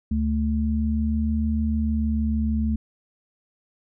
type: tone pair together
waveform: sine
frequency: 73.46 / 220 Hz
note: D2 / A3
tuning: +1 / 0 cents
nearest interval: octave + perfect fifth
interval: 1899 cents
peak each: -23 dBFS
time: 0.11-2.76 s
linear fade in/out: 5 ms
effects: none